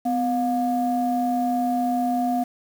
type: tone pair together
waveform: sine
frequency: 251.7 / 712 Hz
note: B3 / F5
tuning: +33 / +33 cents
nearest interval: octave + tritone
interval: 1800 cents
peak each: -22 dBFS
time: 0.05-2.44 s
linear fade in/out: 10 ms
effects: tanh soft clip ceiling -13 dBFS + 7-bit